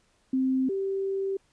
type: tone pair in turn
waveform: sine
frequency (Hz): 261.6 / 388.9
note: C4 / G4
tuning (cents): 0 / -14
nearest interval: perfect fifth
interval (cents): 686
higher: second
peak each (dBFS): -22 / -26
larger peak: first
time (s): 0.33-0.69 / 0.69-1.37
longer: second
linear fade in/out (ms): 5
effects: pink hiss -67 dBFS RMS until 1.52 s + resampled to 22050 Hz